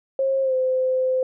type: tone with pitch glide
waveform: sine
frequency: 537 to 516 Hz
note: C5 to C5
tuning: +45 to -24 cents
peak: -18 dBFS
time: 0.19-1.23 s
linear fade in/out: 2 ms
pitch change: -69 cents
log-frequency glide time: 0.42-0.54 s
effects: none